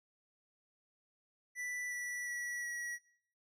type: tone with pitch steps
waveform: square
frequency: 1975.5 / 1957.3 / 1939.3 / 1921.5 Hz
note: B6 / B6 / B6 / B6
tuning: 0 / -16 / -32 / -48 cents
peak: -39 dBFS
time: 1.55-2.99 s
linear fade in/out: 50 ms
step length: 360 ms
effects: noise-tail reverb RT60 0.7 s tail -23 dB re dry + low-pass 12000 Hz 12 dB/octave